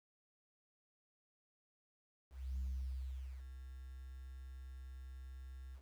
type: tone with ADSR envelope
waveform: sine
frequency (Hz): 65.2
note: C2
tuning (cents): -5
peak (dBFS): -35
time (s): 2.3-5.82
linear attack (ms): 280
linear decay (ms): 830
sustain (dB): -12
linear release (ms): 75
effects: tanh soft clip ceiling -36 dBFS + 11-bit